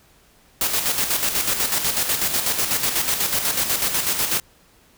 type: noise with tremolo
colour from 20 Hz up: white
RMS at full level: -20 dBFS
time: 0.61-4.4 s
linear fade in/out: 2 ms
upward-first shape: square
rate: 8.1 Hz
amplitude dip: 50%
effects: pink hiss -55 dBFS RMS until 4.97 s